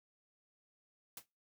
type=noise with exponential decay; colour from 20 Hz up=white; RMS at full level=-43 dBFS; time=1.17-1.26 s; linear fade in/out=2 ms; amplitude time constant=18 ms; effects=noise-tail reverb RT60 0.3 s tail -26 dB re dry